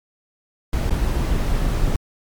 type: noise with dropouts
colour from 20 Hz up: brown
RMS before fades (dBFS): -19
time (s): 0.73-1.96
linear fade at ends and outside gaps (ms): 2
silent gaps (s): 0.897-0.906
effects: MP3 96 kbps